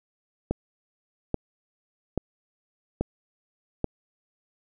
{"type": "click train", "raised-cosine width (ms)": 2, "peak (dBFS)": -11, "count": 5, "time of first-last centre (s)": [0.51, 3.843], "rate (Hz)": 1.2, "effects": []}